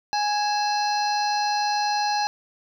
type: harmonic tone with a mistuned harmonic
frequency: 830.6 Hz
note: G#5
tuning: in tune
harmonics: 1 / 2 / 3 / 5 / 6 / 7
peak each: -22 / -32 / -35 / -30 / -35 / -38 dBFS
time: 0.13-2.27 s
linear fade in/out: 0 ms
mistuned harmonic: 3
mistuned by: +99 cents
effects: 9-bit